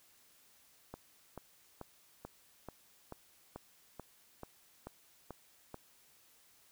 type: click train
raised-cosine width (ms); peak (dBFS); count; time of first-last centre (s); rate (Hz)
1; -30; 12; 0.94-5.743; 2.29
effects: white hiss -66 dBFS RMS until 6.71 s